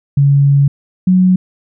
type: tone pair in turn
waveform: sine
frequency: 140.6 / 184.27 Hz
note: C#3 / F#3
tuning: +25 / -7 cents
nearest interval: perfect fourth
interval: 468 cents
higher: second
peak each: -6 dBFS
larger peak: neither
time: 0.17-0.68 / 1.07-1.36 s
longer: first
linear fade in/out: 5 ms
effects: none